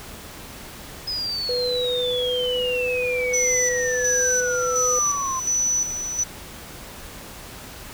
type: exponential sweep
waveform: sine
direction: down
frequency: 5090 to 1035 Hz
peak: -24 dBFS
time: 1.07-5.4 s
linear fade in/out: 10 ms
type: tone with pitch glide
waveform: sine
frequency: 493.9 to 497.6 Hz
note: B4 to B4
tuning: 0 to +13 cents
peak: -22 dBFS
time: 1.49-4.99 s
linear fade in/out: 2 ms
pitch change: +13 cents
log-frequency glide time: 1.63-2.68 s
type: tone with tremolo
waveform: sine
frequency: 5960 Hz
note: F#8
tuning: 12 cents sharp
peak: -18 dBFS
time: 3.33-6.24 s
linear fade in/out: 10 ms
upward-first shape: square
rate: 1.4 Hz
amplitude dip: 60%
effects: tanh soft clip ceiling -12 dBFS + pink hiss -39 dBFS RMS until 7.93 s